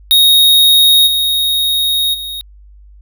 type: tone with level steps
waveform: square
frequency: 3750 Hz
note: A#7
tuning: 10 cents sharp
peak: -6 / -12 / -22 dBFS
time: 0.11-2.41 s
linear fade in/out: 0 ms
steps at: 1.06 / 2.13 s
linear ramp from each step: 20 ms
effects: added 50 Hz sine -37 dBFS peak until 3.01 s